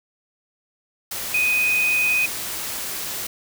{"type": "tone in noise", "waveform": "sine", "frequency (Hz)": 2497, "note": "D#7", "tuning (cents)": 6, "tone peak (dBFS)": -17, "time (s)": [1.34, 2.26], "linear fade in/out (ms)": 5, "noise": "white", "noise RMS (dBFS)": -29, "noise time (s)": [1.11, 3.27], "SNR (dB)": 9, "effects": []}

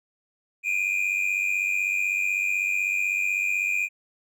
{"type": "tone pair together", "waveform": "triangle", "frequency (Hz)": [2387, 2483], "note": ["D7", "D#7"], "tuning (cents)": [28, -4], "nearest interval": "minor second", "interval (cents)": 68, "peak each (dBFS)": -24, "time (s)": [0.63, 3.89], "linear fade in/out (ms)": 50, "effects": []}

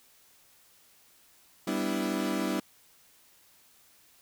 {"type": "chord", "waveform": "35% pulse", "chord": "E minor seventh", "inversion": "first", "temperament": "equal", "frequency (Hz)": [196, 246.9, 293.7, 329.6], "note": ["G3", "B3", "D4", "E4"], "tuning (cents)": [0, 0, 0, 0], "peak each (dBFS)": [-32, -33, -32, -32], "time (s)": [1.67, 2.6], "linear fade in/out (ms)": 5, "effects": ["white hiss -61 dBFS RMS until 4.21 s"]}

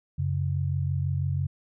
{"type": "tone pair together", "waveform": "sine", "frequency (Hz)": [92.5, 138.59], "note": ["F#2", "C#3"], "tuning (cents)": [0, 0], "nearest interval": "perfect fifth", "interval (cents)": 700, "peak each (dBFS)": -27, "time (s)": [0.18, 1.47], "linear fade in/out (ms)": 10, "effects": []}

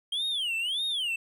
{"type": "tone with vibrato", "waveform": "triangle", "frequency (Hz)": 3151, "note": "G7", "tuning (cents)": 8, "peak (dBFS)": -26, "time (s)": [0.12, 1.16], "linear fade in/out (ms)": 5, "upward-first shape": "sine", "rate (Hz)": 1.7, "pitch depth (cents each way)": 290, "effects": []}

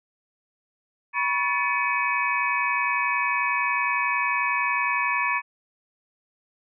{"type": "tone cluster", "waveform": "sine", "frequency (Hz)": [976, 1107, 1739, 2267, 2523], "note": ["B5", "C#6", "A6", "C#7", "D#7"], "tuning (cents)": [-21, -3, -21, 38, 23], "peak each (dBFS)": -28, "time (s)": [1.13, 5.42], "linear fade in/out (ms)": 50, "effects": []}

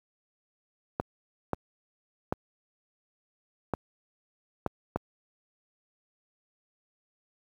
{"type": "clicks", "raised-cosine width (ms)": 1, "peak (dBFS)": -13, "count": 6, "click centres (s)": [0.999, 1.533, 2.325, 3.737, 4.663, 4.96], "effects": ["high-pass 60 Hz 12 dB/octave", "9-bit"]}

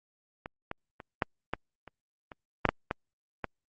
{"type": "clicks", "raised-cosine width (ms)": 0.5, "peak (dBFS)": [-23, -19, -28, -11, -14, -30, -28, -6, -8, -14, -17], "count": 11, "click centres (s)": [0.459, 0.714, 1.002, 1.222, 1.536, 1.877, 2.318, 2.653, 2.69, 2.911, 3.443], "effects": ["Opus 48 kbps"]}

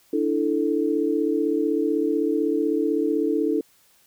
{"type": "chord", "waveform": "sine", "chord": "D suspended second", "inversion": "none", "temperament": "equal", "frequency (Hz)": [293.7, 329.6, 440], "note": ["D4", "E4", "A4"], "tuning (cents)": [0, 0, 0], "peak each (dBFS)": [-24, -24, -24], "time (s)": [0.13, 3.61], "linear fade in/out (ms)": 5, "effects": ["white hiss -59 dBFS RMS until 4.06 s"]}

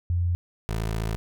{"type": "tone pair in turn", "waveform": ["sine", "20% pulse"], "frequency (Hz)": [87.31, 54.87], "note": ["F2", "A1"], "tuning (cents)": [0, -4], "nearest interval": "minor sixth", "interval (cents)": 804, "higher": "first", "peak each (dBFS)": -21, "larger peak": "neither", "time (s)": [[0.1, 0.35], [0.69, 1.16]], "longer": "second", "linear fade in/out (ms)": 0, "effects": []}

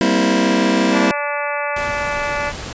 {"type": "chord", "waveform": "sawtooth", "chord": "C dominant seventh", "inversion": "second", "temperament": "just", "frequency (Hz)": [196.22, 235.5, 261.6, 327], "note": ["G3", "Bb3", "C4", "E4"], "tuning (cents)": [2, 18, 0, -14], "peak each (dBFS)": -15, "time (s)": [0.01, 1.11], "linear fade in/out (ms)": 0}
{"type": "harmonic tone", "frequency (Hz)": 290, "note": "D4", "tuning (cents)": -22, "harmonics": [2, 3, 4, 5, 6, 7, 8, 9], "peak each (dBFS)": [-24, -26, -27, -28, -29, -29, -30, -31], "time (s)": [0.91, 2.53], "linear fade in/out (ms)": 50}
{"type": "noise", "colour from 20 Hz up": "pink", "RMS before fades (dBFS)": -29, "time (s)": [1.76, 2.73], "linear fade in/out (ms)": 5}
{"effects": ["resampled to 16000 Hz"]}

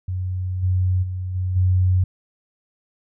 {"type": "tone with level steps", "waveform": "sine", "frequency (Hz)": 92, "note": "F#2", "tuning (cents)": -9, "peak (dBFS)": [-22, -16, -24, -20, -14], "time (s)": [0.08, 2.04], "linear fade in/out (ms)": 5, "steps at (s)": [0.62, 1.02, 1.34, 1.55], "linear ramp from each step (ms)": 20, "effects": []}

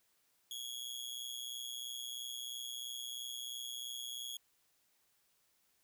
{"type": "tone with amplitude modulation", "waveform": "sawtooth", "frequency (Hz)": 3322, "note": "G#7", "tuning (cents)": 0, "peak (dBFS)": -35, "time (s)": [0.51, 4.37], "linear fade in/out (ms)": 2, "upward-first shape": "sine", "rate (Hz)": 123, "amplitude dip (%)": 80, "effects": ["white hiss -75 dBFS RMS until 5.83 s"]}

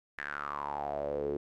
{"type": "tone with band-pass filter sweep", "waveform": "sawtooth", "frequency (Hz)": 72.3, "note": "D2", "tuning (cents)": -27, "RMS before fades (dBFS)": -36, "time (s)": [0.18, 1.37], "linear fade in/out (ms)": 5, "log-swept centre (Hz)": [1800, 380], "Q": 7.3, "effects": []}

